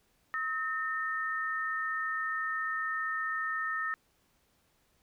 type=tone pair together; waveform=sine; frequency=1282.2 / 1817 Hz; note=E6 / A#6; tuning=-48 / -45 cents; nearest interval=tritone; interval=603 cents; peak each=-34 / -33 dBFS; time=0.34-3.94 s; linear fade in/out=0 ms; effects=pink hiss -71 dBFS RMS until 5.02 s